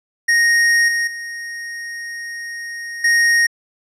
square tone with level steps, 1864.7 Hz, A#6, in tune, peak -12 / -17 / -27 / -12 dBFS, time 0.28-3.47 s, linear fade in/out 10 ms, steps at 0.88 / 1.07 / 3.04 s, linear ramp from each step 5 ms, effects low-pass 9000 Hz 12 dB/octave

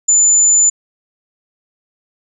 sine tone, 7040 Hz, A8, in tune, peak -7 dBFS, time 0.08-0.7 s, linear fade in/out 10 ms, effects none

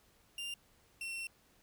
40% pulse tone pair in turn, 2794 / 2713 Hz, F7 / E7, 0 / +49 cents, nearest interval minor second, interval 51 cents, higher first, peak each -38 / -38 dBFS, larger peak neither, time 0.38-0.54 / 1.01-1.27 s, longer second, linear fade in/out 2 ms, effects pink hiss -68 dBFS RMS until 1.62 s

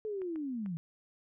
sine linear sweep, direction down, 439.6 to 155.56 Hz, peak -34 dBFS, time 0.05-0.77 s, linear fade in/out 0 ms
clicks, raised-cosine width 0.5 ms, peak -38 dBFS, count 3, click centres 0.218 / 0.359 / 0.661 s
effects none

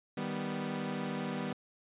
sawtooth chord, Eb augmented, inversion none, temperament equal, 155.56 / 196 / 246.9 Hz, Eb3 / G3 / B3, 0 / 0 / 0 cents, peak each -37 / -34 / -34 dBFS, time 0.17-1.53 s, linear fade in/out 5 ms, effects resampled to 8000 Hz

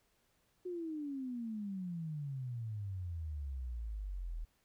sine exponential sweep, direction down, 367.8 to 38.89 Hz, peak -38 dBFS, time 0.65-4.45 s, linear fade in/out 10 ms, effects pink hiss -75 dBFS RMS until 4.64 s

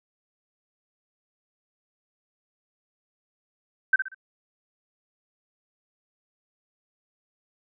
sine tone with echo, 1547 Hz, G6, 23 cents flat, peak -14 dBFS, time 3.93-3.96 s, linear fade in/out 5 ms, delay 62 ms, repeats 3, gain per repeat -9 dB, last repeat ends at 4.146 s, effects none

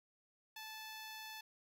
10% pulse tone, 873 Hz, A5, 14 cents flat, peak -39 dBFS, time 0.56-1.41 s, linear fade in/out 5 ms, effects none

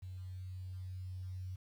sine tone with level ramp, 92.5 Hz, F#2, in tune, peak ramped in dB -43 to -40 dBFS, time 0.02-1.56 s, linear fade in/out 10 ms, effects 11-bit

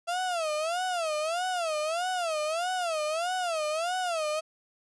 35% pulse tone with vibrato, 670 Hz, E5, 28 cents sharp, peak -26 dBFS, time 0.07-4.41 s, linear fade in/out 20 ms, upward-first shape sine, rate 1.6 Hz, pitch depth 180 cents each way, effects resampled to 24000 Hz

